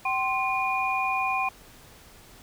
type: tone cluster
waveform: sine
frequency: 768 / 1050 / 2436 Hz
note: G5 / C6 / D#7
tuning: -36 / +6 / -37 cents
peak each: -28 dBFS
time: 0.05-1.49 s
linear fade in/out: 5 ms
effects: pink hiss -51 dBFS RMS until 2.42 s